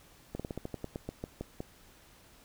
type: slowing click train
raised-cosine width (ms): 2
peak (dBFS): -23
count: 13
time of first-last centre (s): 0.35-1.604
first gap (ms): 46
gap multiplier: 1.14
effects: pink hiss -59 dBFS RMS until 2.44 s